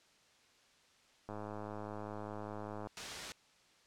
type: click train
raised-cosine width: 1 ms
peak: -30 dBFS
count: 167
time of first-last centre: 1.29-2.871 s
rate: 105 Hz
type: noise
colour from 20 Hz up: white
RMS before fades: -42 dBFS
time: 2.97-3.32 s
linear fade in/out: 0 ms
effects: white hiss -67 dBFS RMS until 3.86 s + low-pass 6000 Hz 12 dB/octave